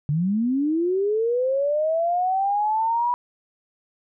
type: linear sweep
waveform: sine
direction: up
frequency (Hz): 140 to 980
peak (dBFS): -19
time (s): 0.09-3.14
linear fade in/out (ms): 0
effects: none

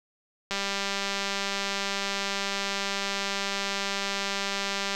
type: click train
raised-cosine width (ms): 0.2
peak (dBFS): -12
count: 880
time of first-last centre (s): 0.51-4.949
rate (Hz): 198
effects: 9-bit

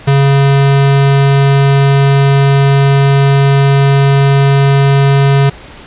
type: tone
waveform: square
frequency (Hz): 138.59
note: C#3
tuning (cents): 0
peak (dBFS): -6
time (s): 0.07-5.5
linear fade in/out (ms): 10
effects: pink hiss -33 dBFS RMS until 5.86 s + resampled to 8000 Hz

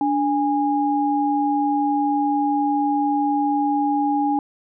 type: tone pair together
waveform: sine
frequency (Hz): 290.7 / 822.2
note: D4 / G#5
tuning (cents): -18 / -18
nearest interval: octave + tritone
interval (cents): 1800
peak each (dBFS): -20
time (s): 0.01-4.39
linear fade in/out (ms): 2
effects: none

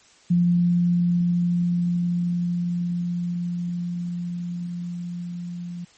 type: tone with level ramp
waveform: sine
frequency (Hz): 174.61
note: F3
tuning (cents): 0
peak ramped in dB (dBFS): -15 to -30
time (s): 0.3-5.85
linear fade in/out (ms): 10
effects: white hiss -54 dBFS RMS until 5.97 s + MP3 32 kbps

